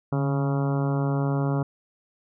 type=harmonic tone with a mistuned harmonic; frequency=138.59 Hz; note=C#3; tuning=in tune; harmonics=1 / 2 / 3 / 4 / 5 / 6 / 7 / 8 / 9 / 10; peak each=-23 / -29 / -33 / -35 / -37 / -39 / -40 / -41 / -42 / -43 dBFS; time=0.12-1.63 s; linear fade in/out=5 ms; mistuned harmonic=1; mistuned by=+55 cents; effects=none